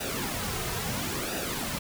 pink noise with flanger, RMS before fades -32 dBFS, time 0-1.79 s, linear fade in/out 10 ms, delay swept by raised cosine 0.92 to 3.62 ms, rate 0.74 Hz, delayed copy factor -0.65, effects none

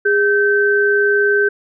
sine tone pair together, 409.3 / 1545.3 Hz, G#4 / G6, -25 / -25 cents, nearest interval octave + major seventh, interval 2300 cents, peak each -14 dBFS, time 0.05-1.49 s, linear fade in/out 10 ms, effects none

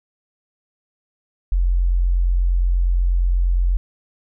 sine tone, 44.22 Hz, F1, 22 cents sharp, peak -14 dBFS, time 1.52-3.77 s, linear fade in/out 0 ms, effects none

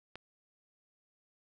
click, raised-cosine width 0.3 ms, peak -28 dBFS, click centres 0.156 s, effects none

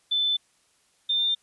sine tone pair in turn, 3520 / 3598 Hz, A7 / A7, 0 / +38 cents, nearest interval unison, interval 38 cents, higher second, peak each -21 dBFS, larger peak neither, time 0.11-0.37 / 1.09-1.35 s, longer neither, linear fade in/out 10 ms, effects white hiss -65 dBFS RMS until 1.42 s + resampled to 24000 Hz

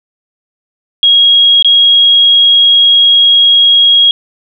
sine tone with dropouts, 3290 Hz, G#7, 17 cents flat, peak -3 dBFS, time 1.03-4.11 s, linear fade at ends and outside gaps 1 ms, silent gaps 1.625-1.646 s, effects none

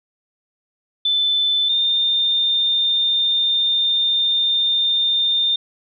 sine tone pair in turn, 3520 / 3617 Hz, A7 / A7, 0 / +47 cents, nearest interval unison, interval 47 cents, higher second, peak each -15 dBFS, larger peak neither, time 1.05-1.69 / 1.69-5.56 s, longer second, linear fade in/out 5 ms, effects none

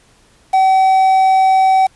triangle tone with quantisation, 762 Hz, G5, 49 cents flat, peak -6 dBFS, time 0.53-1.87 s, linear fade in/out 10 ms, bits 5, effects pink hiss -51 dBFS RMS until 1.95 s + resampled to 24000 Hz

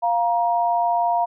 sine tone pair together, 698.5 / 944.5 Hz, F5 / A#5, 0 / +22 cents, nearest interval perfect fourth, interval 522 cents, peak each -19 / -21 dBFS, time 0.02-1.26 s, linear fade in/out 20 ms, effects none

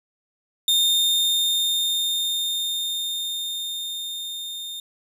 40% pulse tone with level ramp, 3643 Hz, A#7, 41 cents flat, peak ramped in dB -15 to -30 dBFS, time 0.68-4.8 s, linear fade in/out 2 ms, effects none

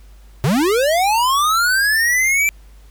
square linear sweep, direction up, 117 to 2349 Hz, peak -14 dBFS, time 0.44-2.49 s, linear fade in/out 0 ms, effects added 50 Hz sine -40 dBFS peak until 2.9 s + pink hiss -54 dBFS RMS until 2.9 s

